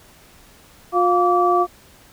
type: tone cluster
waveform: sine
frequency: 356.9 / 704 / 1156 Hz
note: F4 / F5 / D6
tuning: +38 / +14 / -28 cents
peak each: -18 dBFS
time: 0.92-1.67 s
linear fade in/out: 50 ms
effects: pink hiss -49 dBFS RMS until 2.12 s